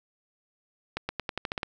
accelerating click train, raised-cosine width 0.3 ms, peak -14 dBFS, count 9, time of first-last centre 0.97-1.631 s, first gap 120 ms, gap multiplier 0.89, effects none

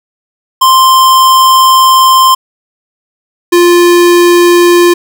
square tone pair in turn, 1046.5 / 349.2 Hz, C6 / F4, 0 / 0 cents, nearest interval octave + perfect fifth, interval 1900 cents, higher first, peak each -3 dBFS, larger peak neither, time 0.61-2.35 / 3.52-4.94 s, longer first, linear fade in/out 10 ms, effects none

